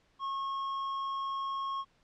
sine tone with tanh clipping, 1089 Hz, C#6, 31 cents flat, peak -34 dBFS, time 0.19-1.85 s, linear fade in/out 50 ms, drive 8 dB, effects pink hiss -69 dBFS RMS until 2.03 s + low-pass 5000 Hz 12 dB/octave

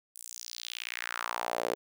sawtooth tone with high-pass filter sweep, 59 Hz, A#1, 22 cents sharp, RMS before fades -37 dBFS, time 0.15-1.75 s, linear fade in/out 0 ms, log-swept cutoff 9700 to 440 Hz, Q 2.7, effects none

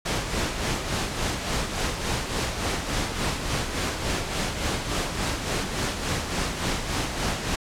pink noise with tremolo, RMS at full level -25 dBFS, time 0.05-7.56 s, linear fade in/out 10 ms, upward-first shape sine, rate 3.5 Hz, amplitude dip 50%, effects low-pass 8000 Hz 12 dB/octave

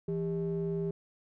triangle ring-modulated tone, 116.54 Hz, A#2, in tune, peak -25 dBFS, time 0.08-0.91 s, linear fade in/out 5 ms, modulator 283 Hz, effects none

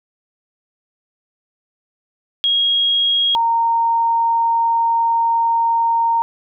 sine tone pair in turn, 3282 / 922.8 Hz, G#7 / A#5, -21 / -18 cents, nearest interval octave + minor seventh, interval 2197 cents, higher first, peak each -13 dBFS, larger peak neither, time 2.44-3.35 / 3.35-6.22 s, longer second, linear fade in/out 0 ms, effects none

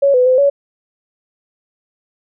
sine tone with pitch steps, 558 / 501 / 512 / 563 Hz, C#5 / B4 / C5 / C#5, +11 / +25 / -38 / +27 cents, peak -8 dBFS, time 0.02-0.5 s, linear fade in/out 10 ms, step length 120 ms, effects none

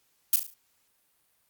violet noise with echo, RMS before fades -20 dBFS, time 0.33-0.36 s, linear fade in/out 2 ms, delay 36 ms, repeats 5, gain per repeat -7 dB, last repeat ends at 0.54 s, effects white hiss -70 dBFS RMS until 1.49 s + Opus 48 kbps

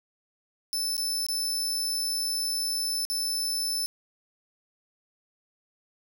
sawtooth tone with dropouts, 5274 Hz, E8, in tune, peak -24 dBFS, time 0.73-3.86 s, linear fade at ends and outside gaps 0 ms, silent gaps 0.967-0.979 / 1.265-1.286 / 3.051-3.1 s, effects none

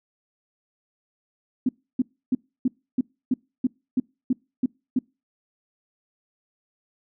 sine tone bursts, 254.6 Hz, C4, 47 cents flat, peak -17 dBFS, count 11, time 1.66-4.99 s, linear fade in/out 5 ms, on 30 ms, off 300 ms, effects noise-tail reverb RT60 0.3 s tail -26 dB re dry

